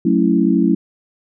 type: chord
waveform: sine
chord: F# minor seventh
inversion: none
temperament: equal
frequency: 185 / 220 / 277.2 / 329.6 Hz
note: F#3 / A3 / C#4 / E4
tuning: 0 / 0 / 0 / 0 cents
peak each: -17 dBFS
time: 0.05-0.75 s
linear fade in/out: 5 ms
effects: none